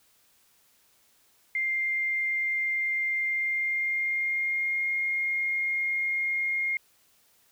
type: tone with pitch glide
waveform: sine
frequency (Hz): 2103 to 2134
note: C7 to C7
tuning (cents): +8 to +34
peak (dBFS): -25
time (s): 1.55-6.77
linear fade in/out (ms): 2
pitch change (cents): +26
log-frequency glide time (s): 3.23-4.9
effects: white hiss -64 dBFS RMS until 7.51 s